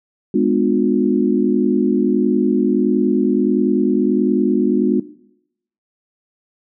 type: chord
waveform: sine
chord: G# diminished seventh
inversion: none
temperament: just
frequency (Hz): 207.7 / 249.2 / 299 / 358.8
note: G#3 / B3 / D4 / F4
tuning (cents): 0 / +16 / +31 / +47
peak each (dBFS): -18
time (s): 0.34-5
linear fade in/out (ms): 5
effects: noise-tail reverb RT60 0.8 s tail -19 dB re dry